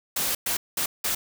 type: noise bursts at uneven times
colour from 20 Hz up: white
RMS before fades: -26 dBFS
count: 4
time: 0.16-0.35 / 0.46-0.57 / 0.77-0.86 / 1.04-1.15 s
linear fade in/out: 5 ms
effects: none